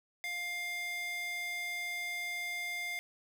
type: tone with high-pass filter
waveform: square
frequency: 703 Hz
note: F5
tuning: 11 cents sharp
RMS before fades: -38 dBFS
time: 0.24-2.99 s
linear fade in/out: 0 ms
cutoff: 1700 Hz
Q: 5.1
effects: none